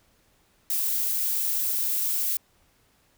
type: noise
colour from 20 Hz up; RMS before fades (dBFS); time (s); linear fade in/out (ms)
violet; -26; 0.7-2.37; 2
effects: pink hiss -64 dBFS RMS until 3.17 s